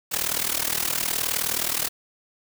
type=noise with amplitude modulation; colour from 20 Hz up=white; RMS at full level=-22 dBFS; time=0.11-1.89 s; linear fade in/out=20 ms; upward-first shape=sine; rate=39.2 Hz; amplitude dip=85%; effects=none